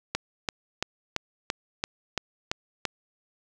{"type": "click train", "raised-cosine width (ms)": 0.2, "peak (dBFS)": -9, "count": 9, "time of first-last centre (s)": [0.15, 2.853], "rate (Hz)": 2.96, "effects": []}